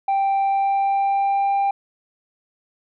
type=tone with pitch glide; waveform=sine; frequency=785 to 794.1 Hz; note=G5 to G5; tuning=+2 to +22 cents; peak=-14 dBFS; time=0.08-1.71 s; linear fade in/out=5 ms; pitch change=+20 cents; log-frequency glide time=0.4-1.52 s; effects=tanh soft clip ceiling -16 dBFS